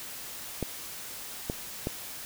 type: clicks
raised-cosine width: 2 ms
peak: -16 dBFS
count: 3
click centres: 0.627 / 1.499 / 1.871 s
effects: white hiss -41 dBFS RMS until 2.25 s